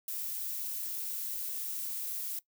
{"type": "noise", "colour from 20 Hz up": "violet", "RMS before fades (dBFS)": -37, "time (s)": [0.08, 2.39], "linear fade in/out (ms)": 2, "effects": ["noise-tail reverb RT60 0.1 s tail -19 dB re dry"]}